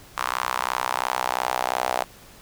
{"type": "tone with high-pass filter sweep", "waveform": "sawtooth", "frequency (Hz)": 62.9, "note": "B1", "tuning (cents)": 32, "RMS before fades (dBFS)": -26, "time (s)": [0.17, 2.04], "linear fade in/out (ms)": 10, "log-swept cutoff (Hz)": [1100, 720], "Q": 3.1, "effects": ["pink hiss -48 dBFS RMS until 2.41 s"]}